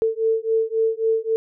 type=beating tone pair; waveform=sine; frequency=445.3 / 449 Hz; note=A4 / A4; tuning=+21 / +35 cents; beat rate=3.7 Hz; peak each=-21 / -21 dBFS; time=0.02-1.36 s; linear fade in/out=0 ms; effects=none